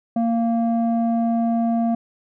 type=tone with low-pass filter; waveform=square; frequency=230.9 Hz; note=A#3; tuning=16 cents flat; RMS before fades=-20 dBFS; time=0.16-1.95 s; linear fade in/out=5 ms; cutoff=560 Hz; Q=8.9; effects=none